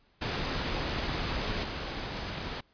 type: noise with level steps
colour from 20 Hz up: pink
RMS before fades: -32 / -36 dBFS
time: 0.21-2.61 s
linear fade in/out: 10 ms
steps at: 1.63 s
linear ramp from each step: 20 ms
effects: pink hiss -67 dBFS RMS until 2.73 s + resampled to 11025 Hz